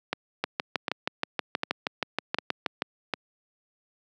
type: two click trains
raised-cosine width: 0.3 ms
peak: -9 / -10 dBFS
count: 16 / 5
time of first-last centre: 0.44-2.821 / 0.13-3.138 s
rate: 6.3 / 1.33 Hz
effects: high-pass 200 Hz 12 dB/octave